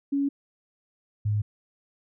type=tone pair in turn; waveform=sine; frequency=280 / 104.88 Hz; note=C#4 / G#2; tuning=+18 / +17 cents; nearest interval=octave + perfect fourth; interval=1701 cents; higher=first; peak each=-22 dBFS; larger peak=neither; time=0.12-0.29 / 1.25-1.42 s; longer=neither; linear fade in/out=10 ms; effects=none